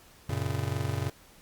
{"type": "chord", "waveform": "square", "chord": "F# major", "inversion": "none", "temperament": "just", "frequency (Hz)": [92.5, 115.62, 138.75], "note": ["F#2", "A#2", "C#3"], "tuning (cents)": [0, -14, 2], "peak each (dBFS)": -34, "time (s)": [0.29, 1.1], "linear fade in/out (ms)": 5, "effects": ["pink hiss -56 dBFS RMS until 1.41 s", "Opus 48 kbps"]}